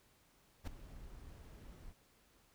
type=noise with ADSR envelope; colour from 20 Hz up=brown; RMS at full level=-35 dBFS; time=0.64-1.94 s; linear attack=34 ms; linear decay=5 ms; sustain=-18 dB; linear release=43 ms; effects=pink hiss -70 dBFS RMS until 2.54 s